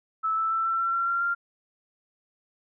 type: tone with pitch steps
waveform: sine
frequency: 1308 / 1319.4 / 1330.9 / 1342.4 / 1354.1 / 1365.9 / 1377.8 / 1389.8 Hz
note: E6 / E6 / E6 / E6 / E6 / F6 / F6 / F6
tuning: -14 / +1 / +16 / +31 / +46 / -39 / -24 / -9 cents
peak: -23 dBFS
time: 0.23-1.35 s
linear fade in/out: 20 ms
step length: 140 ms
effects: none